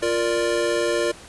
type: chord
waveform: square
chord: Bb major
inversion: second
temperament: equal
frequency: 349.2 / 466.2 / 587.3 Hz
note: F4 / Bb4 / D5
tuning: 0 / 0 / 0 cents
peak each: -25 dBFS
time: 0.02-1.12 s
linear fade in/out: 10 ms
effects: pink hiss -43 dBFS RMS until 1.28 s + resampled to 24000 Hz